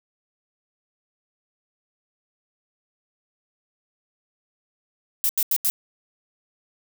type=noise bursts; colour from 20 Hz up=violet; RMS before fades=-21 dBFS; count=4; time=5.24-5.7 s; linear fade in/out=0 ms; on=52 ms; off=84 ms; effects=none

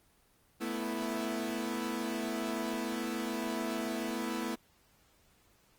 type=chord; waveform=sawtooth; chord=A suspended second; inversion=none; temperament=equal; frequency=220 / 246.9 / 329.6 Hz; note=A3 / B3 / E4; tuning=0 / 0 / 0 cents; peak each=-34 dBFS; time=0.6-4.56 s; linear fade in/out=20 ms; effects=pink hiss -67 dBFS RMS until 5.78 s + Opus 24 kbps

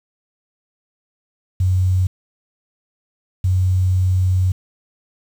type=tone bursts at uneven times; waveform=sine; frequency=92.5 Hz; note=F#2; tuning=in tune; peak=-13 dBFS; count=2; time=1.6-2.07 / 3.44-4.52 s; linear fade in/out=5 ms; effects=7-bit

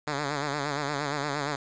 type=tone with vibrato; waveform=5% pulse; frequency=144.3 Hz; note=D3; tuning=30 cents flat; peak=-17 dBFS; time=0.07-1.56 s; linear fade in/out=5 ms; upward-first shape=sine; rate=8.6 Hz; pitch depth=83 cents each way; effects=resampled to 16000 Hz + 8-bit

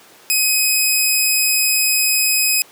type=tone; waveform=10% pulse; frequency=2526 Hz; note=D#7; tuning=26 cents sharp; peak=-5 dBFS; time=0.3-2.62 s; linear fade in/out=0 ms; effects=pink hiss -45 dBFS RMS until 2.71 s + high-pass 300 Hz 12 dB/octave

